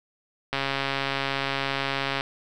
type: click train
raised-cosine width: 0.3 ms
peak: -10 dBFS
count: 231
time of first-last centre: 0.53-2.209 s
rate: 137 Hz
effects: none